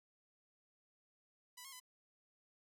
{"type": "tone with pitch steps", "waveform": "5% pulse", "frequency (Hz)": [990, 1079, 1007], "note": ["B5", "C#6", "B5"], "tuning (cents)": [4, -47, 33], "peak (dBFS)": -39, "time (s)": [1.57, 1.801], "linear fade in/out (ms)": 10, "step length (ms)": 77, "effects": []}